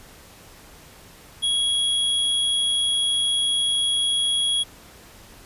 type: tone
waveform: square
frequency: 3322 Hz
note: G#7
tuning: in tune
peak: -20 dBFS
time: 1.42-4.64 s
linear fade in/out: 20 ms
effects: pink hiss -47 dBFS RMS until 5.45 s + resampled to 32000 Hz